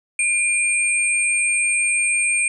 sine tone pair together, 2400 / 8553 Hz, D7 / C9, +37 / +37 cents, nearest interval octave + minor seventh, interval 2200 cents, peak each -18 / -21 dBFS, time 0.19-2.48 s, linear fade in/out 2 ms, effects none

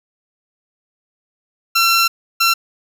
15% pulse tone bursts at uneven times, 1356 Hz, E6, 49 cents sharp, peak -5 dBFS, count 2, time 1.75-2.08 / 2.4-2.54 s, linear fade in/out 10 ms, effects none

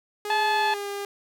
sawtooth tone with pitch glide, 415.3 to 402.8 Hz, G#4 to G4, 0 to +47 cents, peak -26 dBFS, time 0.25-1.05 s, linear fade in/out 2 ms, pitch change -53 cents, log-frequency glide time 0.44-0.89 s
harmonic tone, 863 Hz, A5, 34 cents flat, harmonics 1 / 2 / 3 / 4 / 5, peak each -22 / -28 / -32 / -34 / -36 dBFS, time 0.3-0.74 s, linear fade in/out 2 ms
effects none

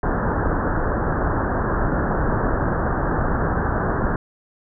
pink low-pass noise, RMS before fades -21 dBFS, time 0.03-4.16 s, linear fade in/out 2 ms, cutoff 1700 Hz, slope 96 dB/octave, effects none

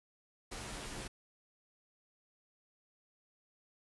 pink noise with comb filter, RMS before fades -44 dBFS, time 0.51-1.08 s, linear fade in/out 10 ms, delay 12 ms, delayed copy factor -0.7, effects resampled to 24000 Hz

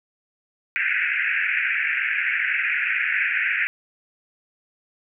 pink band-pass noise, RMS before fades -23 dBFS, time 0.76-3.67 s, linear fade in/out 0 ms, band 1500 to 2600 Hz, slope 96 dB/octave, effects none

